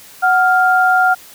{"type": "tone pair together", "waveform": "sine", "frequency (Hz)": [741.6, 1400], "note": ["F#5", "F6"], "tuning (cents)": [4, 4], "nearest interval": "major seventh", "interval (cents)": 1100, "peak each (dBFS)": -12, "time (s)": [0.22, 1.15], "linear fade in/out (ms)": 20, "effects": ["white hiss -40 dBFS RMS until 1.34 s"]}